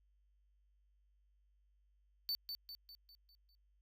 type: tone with echo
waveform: square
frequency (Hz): 4527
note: C#8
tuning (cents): +36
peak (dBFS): -36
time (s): 2.29-2.35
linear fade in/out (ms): 0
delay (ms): 200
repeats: 6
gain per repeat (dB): -6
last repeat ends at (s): 3.55
effects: added 50 Hz sine -70 dBFS peak until 3.81 s